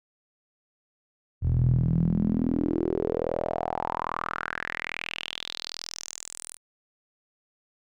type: tone with band-pass filter sweep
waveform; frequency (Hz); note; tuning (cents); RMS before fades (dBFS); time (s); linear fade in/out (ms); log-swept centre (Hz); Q
sawtooth; 41.2; E1; 0; -28; 1.41-6.58; 50; 98 to 9900; 5.1
effects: none